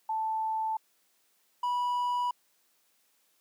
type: tone pair in turn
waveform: sine / triangle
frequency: 880 / 979 Hz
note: A5 / B5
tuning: 0 / -15 cents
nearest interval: major second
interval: 185 cents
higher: second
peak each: -28 / -25 dBFS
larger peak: second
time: 0.09-0.77 / 1.63-2.31 s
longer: neither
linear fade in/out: 5 ms
effects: white hiss -70 dBFS RMS until 3.4 s + high-pass 200 Hz 12 dB/octave